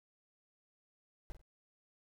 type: noise with echo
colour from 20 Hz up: brown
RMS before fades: -42 dBFS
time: 1.3-1.32 s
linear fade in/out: 0 ms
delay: 47 ms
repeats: 2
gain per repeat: -10 dB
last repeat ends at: 1.414 s
effects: none